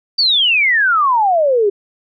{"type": "exponential sweep", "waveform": "sine", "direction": "down", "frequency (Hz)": [4699, 389.2], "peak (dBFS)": -10, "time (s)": [0.18, 1.7], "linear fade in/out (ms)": 10, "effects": []}